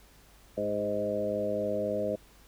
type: harmonic tone with a mistuned harmonic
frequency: 103.83 Hz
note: G#2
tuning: in tune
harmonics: 1 / 2 / 3 / 4 / 5 / 6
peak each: -44 / -37 / -39 / -37 / -32 / -32 dBFS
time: 0.57-2.16 s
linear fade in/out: 10 ms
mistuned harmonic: 4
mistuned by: -22 cents
effects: added 50 Hz sine -59 dBFS peak until 2.47 s + pink hiss -59 dBFS RMS until 2.47 s